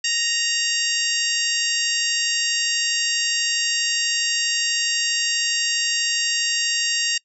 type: harmonic tone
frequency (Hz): 932.3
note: A#5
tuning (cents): 0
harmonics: 2 / 3 / 4 / 5 / 6 / 7 / 8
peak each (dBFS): -28 / -24 / -32 / -26 / -27 / -32 / -27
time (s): 0.04-7.18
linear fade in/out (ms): 5
effects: noise-tail reverb RT60 0.1 s tail -25 dB re dry